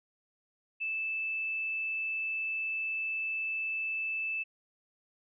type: tone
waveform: sine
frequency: 2632 Hz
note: E7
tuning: 3 cents flat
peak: -31 dBFS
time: 0.8-4.44 s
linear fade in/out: 20 ms
effects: none